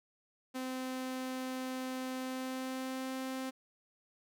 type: tone with pitch glide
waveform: sawtooth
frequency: 258.2 to 261.8 Hz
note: C4 to C4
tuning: -23 to +1 cents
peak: -33 dBFS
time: 0.54-3.51 s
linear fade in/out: 20 ms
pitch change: +24 cents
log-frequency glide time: 2.16-3.13 s
effects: none